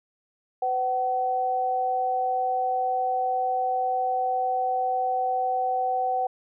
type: tone pair together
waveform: sine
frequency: 505.2 / 757 Hz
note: B4 / F#5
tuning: +39 / +39 cents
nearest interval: perfect fifth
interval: 700 cents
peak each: -30 / -23 dBFS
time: 0.62-6.27 s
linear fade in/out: 5 ms
effects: none